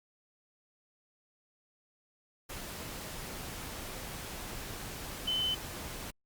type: tone in noise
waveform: sine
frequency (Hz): 3043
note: F#7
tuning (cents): +48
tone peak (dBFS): -29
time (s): 5.27-5.55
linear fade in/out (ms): 10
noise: pink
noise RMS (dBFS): -42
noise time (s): 2.49-6.11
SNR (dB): +10
effects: Opus 48 kbps